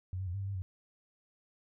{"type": "tone with pitch steps", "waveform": "sine", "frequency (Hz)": [92.2, 95.4, 87.7, 99.2, 97.4, 99.2, 92.8], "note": ["F#2", "G2", "F2", "G2", "G2", "G2", "F#2"], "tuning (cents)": [-6, -47, 8, 21, -11, 21, 6], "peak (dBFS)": -34, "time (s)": [0.13, 0.62], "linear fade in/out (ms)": 0, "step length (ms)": 70, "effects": []}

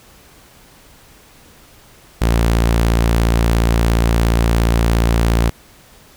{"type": "tone", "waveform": "sawtooth", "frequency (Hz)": 57.1, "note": "A#1", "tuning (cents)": -35, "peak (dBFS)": -8, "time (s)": [2.21, 5.5], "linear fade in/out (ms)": 10, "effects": ["pink hiss -46 dBFS RMS until 6.16 s"]}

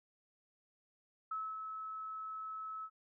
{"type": "tone with ADSR envelope", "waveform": "sine", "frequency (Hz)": 1297, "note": "E6", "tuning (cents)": -28, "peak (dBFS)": -36, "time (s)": [1.31, 2.9], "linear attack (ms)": 6, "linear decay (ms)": 240, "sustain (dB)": -5, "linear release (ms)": 60, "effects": []}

